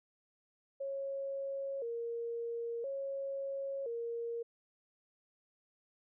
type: tone with vibrato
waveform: sine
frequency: 506 Hz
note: B4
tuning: 42 cents sharp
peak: -36 dBFS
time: 0.8-4.43 s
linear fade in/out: 10 ms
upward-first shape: square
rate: 0.49 Hz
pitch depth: 140 cents each way
effects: none